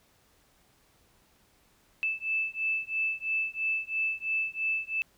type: beating tone pair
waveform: sine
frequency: 2630 / 2633 Hz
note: E7 / E7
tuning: -5 / -3 cents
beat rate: 3 Hz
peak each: -31 / -31 dBFS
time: 2.03-5.02 s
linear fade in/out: 0 ms
effects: pink hiss -65 dBFS RMS until 5.17 s